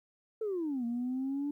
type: exponential two-way sweep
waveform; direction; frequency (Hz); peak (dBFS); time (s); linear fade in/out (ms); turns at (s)
sine; down then up; 453.2 to 232.3 to 292.3; -30; 0.41-1.51; 5; 0.85
effects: tanh soft clip ceiling -28 dBFS + 12-bit